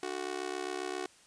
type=tone with amplitude modulation; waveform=sawtooth; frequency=370 Hz; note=F#4; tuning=in tune; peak=-27 dBFS; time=0.03-1.06 s; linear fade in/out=2 ms; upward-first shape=sine; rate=67.5 Hz; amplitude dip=95%; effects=white hiss -60 dBFS RMS until 1.26 s + resampled to 22050 Hz